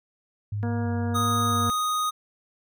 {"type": "tone with vibrato", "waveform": "sine", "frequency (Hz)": 100.5, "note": "G2", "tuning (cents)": 44, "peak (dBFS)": -26, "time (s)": [0.52, 1.7], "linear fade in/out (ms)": 5, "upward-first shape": "square", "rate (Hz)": 1.5, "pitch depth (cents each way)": 51}
{"type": "harmonic tone", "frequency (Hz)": 236.4, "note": "A#3", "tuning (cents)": 24, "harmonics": [1, 2, 3, 4, 5, 6, 7], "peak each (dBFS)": [-28, -35, -38, -42, -49, -44, -44], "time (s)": [0.63, 1.7], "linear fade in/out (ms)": 0}
{"type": "tone", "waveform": "square", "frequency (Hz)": 1244, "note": "D#6", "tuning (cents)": -1, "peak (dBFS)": -24, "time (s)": [1.14, 2.11], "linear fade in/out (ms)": 20}
{"effects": []}